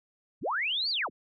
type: linear two-way sweep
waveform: sine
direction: up then down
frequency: 61.74 to 4772 to 61.74 Hz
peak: -27 dBFS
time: 0.41-1.1 s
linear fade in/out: 50 ms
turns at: 0.9 s
effects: none